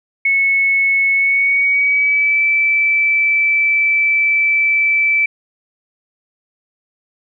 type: tone with pitch glide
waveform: sine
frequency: 2200 to 2319 Hz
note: C#7 to D7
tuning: -14 to -22 cents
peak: -11 dBFS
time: 0.25-5.26 s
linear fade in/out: 5 ms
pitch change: +92 cents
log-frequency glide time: 1.14-2.43 s
effects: none